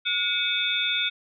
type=tone cluster; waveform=sine; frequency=1441 / 2254 / 2562 / 3394 / 3592 Hz; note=F#6 / C#7 / E7 / G#7 / A7; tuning=-46 / +28 / -50 / +37 / +35 cents; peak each=-31 / -30 / -31 / -30 / -26 dBFS; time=0.05-1.1 s; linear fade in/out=20 ms; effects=none